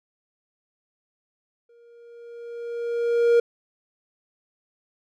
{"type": "tone with exponential growth", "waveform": "triangle", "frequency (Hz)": 470.8, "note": "A#4", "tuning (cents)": 17, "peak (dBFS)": -11, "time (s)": [1.69, 3.4], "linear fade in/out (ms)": 5, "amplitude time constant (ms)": 370, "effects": []}